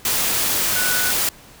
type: tone in noise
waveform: sine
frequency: 1480 Hz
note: F#6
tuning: in tune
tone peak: -23 dBFS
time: 0.76-1.11 s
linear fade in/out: 2 ms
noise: white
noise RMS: -20 dBFS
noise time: 0.05-1.29 s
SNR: -6 dB
effects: pink hiss -45 dBFS RMS until 1.6 s